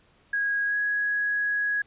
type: tone with pitch glide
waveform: sine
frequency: 1646 to 1666.1 Hz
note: G#6 to G#6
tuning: -16 to +5 cents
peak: -23 dBFS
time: 0.33-1.82 s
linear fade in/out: 5 ms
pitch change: +21 cents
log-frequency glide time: 0.66-0.76 s
effects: pink hiss -61 dBFS RMS until 1.86 s + resampled to 8000 Hz